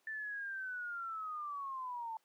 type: linear sweep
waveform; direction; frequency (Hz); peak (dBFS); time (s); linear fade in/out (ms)
sine; down; 1774 to 880; -39; 0.07-2.17; 2
effects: pink hiss -75 dBFS RMS until 2.24 s + high-pass 400 Hz 12 dB/octave